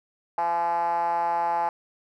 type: tone with band-pass filter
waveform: 5% pulse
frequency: 170.5 Hz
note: F3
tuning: 41 cents flat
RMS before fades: -25 dBFS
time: 0.38-1.69 s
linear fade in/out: 2 ms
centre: 810 Hz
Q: 9.7
effects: none